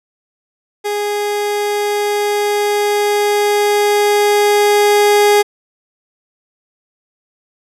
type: tone with level ramp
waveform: 30% pulse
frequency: 413 Hz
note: G#4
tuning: 10 cents flat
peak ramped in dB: -14 to -5 dBFS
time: 0.84-5.43 s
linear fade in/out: 20 ms
effects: resampled to 32000 Hz